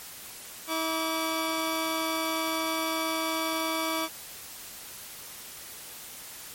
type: tone pair together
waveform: 15% pulse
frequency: 321.8 / 1150.7 Hz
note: E4 / D6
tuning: -42 / -36 cents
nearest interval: octave + minor seventh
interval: 2206 cents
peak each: -23 / -25 dBFS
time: 0.67-4.09 s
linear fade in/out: 50 ms
effects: white hiss -43 dBFS RMS until 6.54 s + MP3 64 kbps